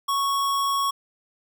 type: tone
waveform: square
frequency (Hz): 1108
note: C#6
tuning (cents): -1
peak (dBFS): -22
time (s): 0.08-0.91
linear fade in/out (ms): 10
effects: none